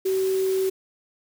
sine tone in noise, 380.3 Hz, F#4, 48 cents sharp, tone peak -20 dBFS, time 0.05-0.7 s, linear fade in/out 10 ms, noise white, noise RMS -38 dBFS, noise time 0.05-0.7 s, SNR +15 dB, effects none

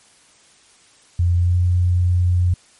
sine tone with pitch glide, 87.31 to 89.09 Hz, F2 to F2, 0 to +35 cents, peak -13 dBFS, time 1.19-2.54 s, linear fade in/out 5 ms, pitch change +35 cents, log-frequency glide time 1.37-1.57 s, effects white hiss -52 dBFS RMS until 2.79 s + MP3 48 kbps

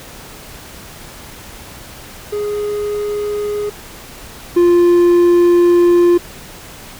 triangle tone pair in turn, 415.2 / 349.1 Hz, G#4 / F4, 0 / -1 cents, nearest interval minor third, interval 301 cents, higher first, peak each -15 / -5 dBFS, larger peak second, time 2.32-3.7 / 4.56-6.18 s, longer second, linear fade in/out 10 ms, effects pink hiss -35 dBFS RMS until 6.99 s

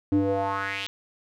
square tone with band-pass filter sweep, 98 Hz, G2, in tune, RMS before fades -26 dBFS, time 0.12-0.87 s, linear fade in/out 0 ms, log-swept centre 260 to 3400 Hz, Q 3.5, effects none

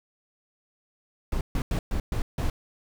brown noise bursts at uneven times, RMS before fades -26 dBFS, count 6, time 1.32-1.41 / 1.55-1.62 / 1.71-1.79 / 1.91-2 / 2.12-2.22 / 2.38-2.5 s, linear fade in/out 2 ms, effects none

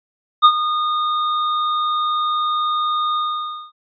square tone with ADSR envelope, 1226 Hz, D#6, 26 cents flat, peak -5 dBFS, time 0.42-3.72 s, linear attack 29 ms, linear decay 65 ms, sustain -13 dB, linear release 560 ms, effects resampled to 11025 Hz

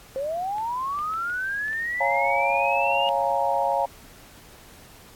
sine linear sweep, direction up, 520 to 2858 Hz, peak -25 dBFS, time 0.16-3.09 s, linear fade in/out 0 ms
clicks, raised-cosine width 0.3 ms, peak -28 dBFS, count 6, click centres 0.583 / 0.989 / 1.138 / 1.298 / 1.682 / 1.731 s
sine chord, Bb minor seventh, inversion first, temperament equal, 554.4 / 698.5 / 830.6 / 932.3 Hz, Db5 / F5 / Ab5 / Bb5, 0 / 0 / 0 / 0 cents, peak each -26 dBFS, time 2-3.86 s, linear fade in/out 10 ms
effects pink hiss -49 dBFS RMS until 5.15 s + AAC 64 kbps

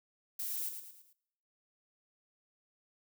violet noise with echo, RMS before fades -38 dBFS, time 0.39-0.69 s, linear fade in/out 5 ms, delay 110 ms, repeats 4, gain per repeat -7 dB, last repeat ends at 1.13 s, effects noise-tail reverb RT60 0.9 s tail -25 dB re dry

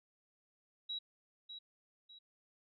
sine tone with echo, 3873 Hz, B7, 35 cents flat, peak -38 dBFS, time 0.89-0.99 s, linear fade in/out 10 ms, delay 600 ms, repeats 2, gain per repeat -8 dB, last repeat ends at 2.19 s, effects none

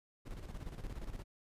brown noise with tremolo, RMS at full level -42 dBFS, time 0.25-1.24 s, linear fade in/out 20 ms, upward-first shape square, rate 17 Hz, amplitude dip 60%, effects resampled to 32000 Hz

